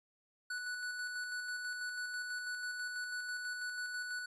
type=tone with tremolo; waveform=square; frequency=1480 Hz; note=F#6; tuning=in tune; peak=-38 dBFS; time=0.5-4.26 s; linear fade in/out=5 ms; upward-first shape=square; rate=6.1 Hz; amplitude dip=30%; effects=resampled to 22050 Hz